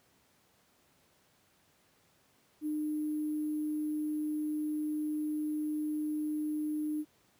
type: tone with sample-and-hold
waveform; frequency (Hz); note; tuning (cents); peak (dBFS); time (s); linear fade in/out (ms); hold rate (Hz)
sine; 303.4; D#4; -44; -31; 2.61-7.05; 50; 11025
effects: pink hiss -68 dBFS RMS until 7.39 s + high-pass 100 Hz 12 dB/octave

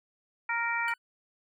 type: harmonic tone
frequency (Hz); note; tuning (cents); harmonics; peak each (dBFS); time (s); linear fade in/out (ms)
466.2; A#4; 0; 2 / 3 / 4 / 5; -33 / -33 / -33 / -33; 0.49-0.94; 5
type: tone with exponential decay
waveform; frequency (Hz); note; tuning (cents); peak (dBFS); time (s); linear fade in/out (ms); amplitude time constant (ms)
25% pulse; 1493; F#6; +15; -32; 0.88-0.98; 1; 21
type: clicks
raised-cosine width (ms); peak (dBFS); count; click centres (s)
0.2; -37 / -35; 2; 0.91 / 0.917
effects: none

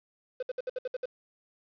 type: tone bursts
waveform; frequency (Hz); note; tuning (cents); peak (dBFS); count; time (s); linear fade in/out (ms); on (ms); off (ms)
triangle; 507; B4; +45; -28; 8; 0.4-1.057; 5; 27; 63
effects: resampled to 11025 Hz + 9-bit

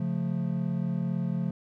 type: chord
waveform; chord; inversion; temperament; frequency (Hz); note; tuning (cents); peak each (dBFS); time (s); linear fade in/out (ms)
triangle; Db augmented; none; equal with one note detuned; 138.59 / 176.24 / 220; Db3 / F3 / A3; 0 / +16 / 0; -30 / -27 / -32; 0-1.51; 5
effects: none

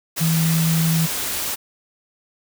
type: tone in noise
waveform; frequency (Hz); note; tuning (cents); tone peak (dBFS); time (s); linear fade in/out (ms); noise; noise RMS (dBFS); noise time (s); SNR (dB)
sine; 162.8; E3; -21; -16; 0.2-1.07; 20; white; -25; 0.16-1.56; +6
effects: none

